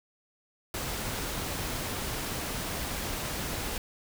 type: noise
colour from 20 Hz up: pink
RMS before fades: -34 dBFS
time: 0.74-3.78 s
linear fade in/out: 2 ms
effects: none